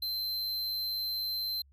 square tone, 4102 Hz, C8, 35 cents flat, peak -32 dBFS, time 0.02-1.62 s, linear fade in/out 5 ms, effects added 69 Hz sine -58 dBFS peak until 1.72 s

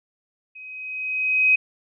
sine tone with level ramp, 2525 Hz, D#7, 25 cents sharp, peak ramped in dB -38 to -12 dBFS, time 0.55-1.56 s, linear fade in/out 10 ms, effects none

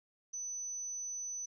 sine tone, 6000 Hz, F#8, 23 cents sharp, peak -38 dBFS, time 0.33-1.46 s, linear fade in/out 10 ms, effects none

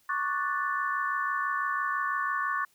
sine chord, D major seventh, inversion third, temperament equal, 1108.7 / 1174.7 / 1480 / 1760 Hz, C#6 / D6 / F#6 / A6, 0 / 0 / 0 / 0 cents, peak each -30 / -35 / -34 / -33 dBFS, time 0.09-2.65 s, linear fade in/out 5 ms, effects white hiss -66 dBFS RMS until 2.74 s

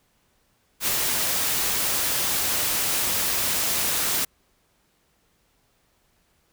white noise with ADSR envelope, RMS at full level -22 dBFS, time 0.8-4.25 s, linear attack 74 ms, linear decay 12 ms, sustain -2 dB, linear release 6 ms, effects pink hiss -66 dBFS RMS until 6.52 s

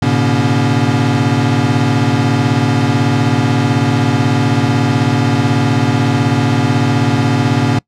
square tone cluster, 107.5 / 123.5 / 141.9 / 241.1 / 282.4 Hz, A2 / B2 / C#3 / B3 / C#4, -40 / 0 / +41 / -41 / +32 cents, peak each -18 dBFS, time 0.02-7.79 s, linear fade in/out 5 ms, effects noise-tail reverb RT60 0.1 s tail -25 dB re dry + low-pass 6000 Hz 12 dB/octave

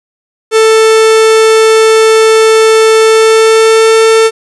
45% pulse tone with pitch glide, 442.4 to 446.5 Hz, A4 to A4, +9 to +25 cents, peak -3 dBFS, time 0.51-4.31 s, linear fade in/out 50 ms, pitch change +16 cents, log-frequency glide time 3-4 s, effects resampled to 24000 Hz + 7-bit

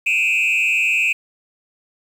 sine tone with frequency modulation, 2532 Hz, D#7, 30 cents sharp, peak -12 dBFS, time 0.06-1.13 s, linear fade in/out 10 ms, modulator 144 Hz, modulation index 1.1, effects tanh soft clip ceiling -14 dBFS + 7-bit

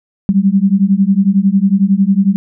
sine beating tone pair, 190.3 / 201.3 Hz, F#3 / G3, +49 / +46 cents, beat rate 11 Hz, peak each -11 dBFS, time 0.29-2.36 s, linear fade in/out 0 ms, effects none

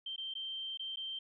sine tone with dropouts, 3136 Hz, G7, in tune, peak -38 dBFS, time 0.06-1.19 s, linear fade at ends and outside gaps 5 ms, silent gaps 0.162-0.179 / 0.339-0.351 / 0.774-0.794 / 0.959-0.97 s, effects none

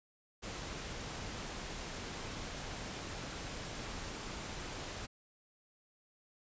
pink noise, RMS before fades -43 dBFS, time 0.42-5.07 s, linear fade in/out 20 ms, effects resampled to 16000 Hz

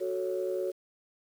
sine chord, F# minor, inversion none, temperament equal, 370 / 440 / 554.4 Hz, F#4 / A4 / C#5, 0 / 0 / 0 cents, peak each -31 / -36 / -33 dBFS, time 0-0.72 s, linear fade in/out 20 ms, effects tanh soft clip ceiling -21 dBFS + 9-bit

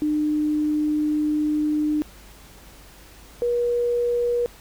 sine tone pair in turn, 301.9 / 480.2 Hz, D4 / B4, +48 / -49 cents, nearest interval minor sixth, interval 803 cents, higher second, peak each -19 dBFS, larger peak neither, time 0.02-2.02 / 3.42-4.46 s, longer first, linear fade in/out 0 ms, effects added 50 Hz sine -48 dBFS peak until 4.6 s + pink hiss -48 dBFS RMS until 4.6 s

